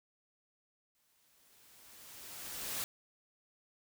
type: noise with exponential growth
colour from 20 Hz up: white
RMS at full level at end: -37 dBFS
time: 0.95-2.84 s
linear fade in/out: 0 ms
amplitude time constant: 410 ms
effects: none